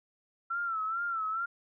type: tone with vibrato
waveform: sine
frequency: 1342 Hz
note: E6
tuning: 31 cents sharp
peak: -30 dBFS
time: 0.5-1.46 s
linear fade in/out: 10 ms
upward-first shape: sine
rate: 2.3 Hz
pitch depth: 82 cents each way
effects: none